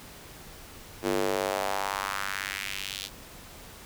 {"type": "tone with high-pass filter sweep", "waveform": "square", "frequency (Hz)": 49, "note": "G1", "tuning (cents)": 0, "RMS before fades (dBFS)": -31, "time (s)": [1.02, 3.1], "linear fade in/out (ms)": 50, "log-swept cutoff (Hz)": [320, 3800], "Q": 2.1, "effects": ["pink hiss -47 dBFS RMS until 3.85 s"]}